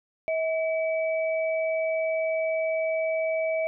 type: tone pair together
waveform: sine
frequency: 642.9 / 2291 Hz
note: E5 / D7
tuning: -43 / -44 cents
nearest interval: octave + minor seventh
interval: 2199 cents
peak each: -24 / -33 dBFS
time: 0.28-3.67 s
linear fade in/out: 0 ms
effects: none